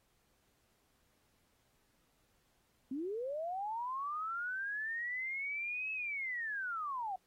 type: linear two-way sweep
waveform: sine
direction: up then down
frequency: 249.4 to 2597 to 731 Hz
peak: -36 dBFS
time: 2.91-7.16 s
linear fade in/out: 5 ms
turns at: 5.92 s
effects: pink hiss -75 dBFS RMS until 7.26 s + AAC 48 kbps